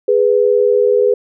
sine tone pair together, 413.4 / 493.9 Hz, G#4 / B4, -8 / 0 cents, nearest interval minor third, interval 308 cents, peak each -12 dBFS, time 0.08-1.14 s, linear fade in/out 5 ms, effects none

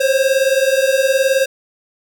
square beating tone pair, 525 / 544 Hz, C5 / C#5, +6 / -33 cents, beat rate 19 Hz, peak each -16 dBFS, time 0-1.46 s, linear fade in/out 10 ms, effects none

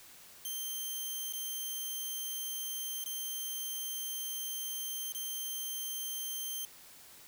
5% pulse tone with dropouts, 3140 Hz, G7, 2 cents sharp, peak -28 dBFS, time 0.45-6.65 s, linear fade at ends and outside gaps 1 ms, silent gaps 1.325-1.335 / 3.04-3.06 / 5.122-5.148 s, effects white hiss -55 dBFS RMS until 7.27 s

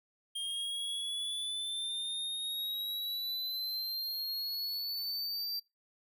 square exponential sweep, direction up, 3209 to 4699 Hz, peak -35 dBFS, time 0.35-5.6 s, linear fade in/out 10 ms, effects noise-tail reverb RT60 0.2 s tail -22 dB re dry

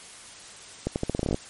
accelerating click train, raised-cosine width 2 ms, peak -12 dBFS, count 12, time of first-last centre 0.87-1.345 s, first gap 89 ms, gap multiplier 0.84, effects white hiss -45 dBFS RMS until 1.49 s + MP3 48 kbps

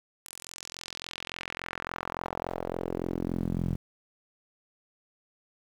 sawtooth tone with band-pass filter sweep, 43.54 Hz, F1, 5 cents flat, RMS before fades -35 dBFS, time 0.25-3.76 s, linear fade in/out 10 ms, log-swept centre 10000 to 150 Hz, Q 1.7, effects 9-bit

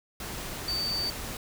sine tone in noise, 4592 Hz, D8, 40 cents flat, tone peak -28 dBFS, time 0.68-1.1 s, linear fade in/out 2 ms, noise pink, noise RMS -37 dBFS, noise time 0.2-1.37 s, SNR +6 dB, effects none

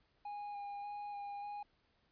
triangle tone with vibrato, 817 Hz, G#5, 29 cents flat, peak -40 dBFS, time 0.25-1.63 s, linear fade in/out 5 ms, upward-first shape square, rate 1.7 Hz, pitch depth 13 cents each way, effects pink hiss -75 dBFS RMS until 2.11 s + resampled to 11025 Hz

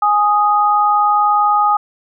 sine tone pair together, 830.6 / 1244.5 Hz, G#5 / D#6, 0 / 0 cents, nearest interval perfect fifth, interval 700 cents, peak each -13 dBFS, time 0.02-1.77 s, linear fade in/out 5 ms, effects none

